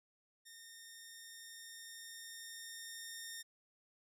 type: tone with level ramp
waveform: 10% pulse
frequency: 1831 Hz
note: A#6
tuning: 32 cents flat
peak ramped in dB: -45 to -36 dBFS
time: 0.45-3.43 s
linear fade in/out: 20 ms
effects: none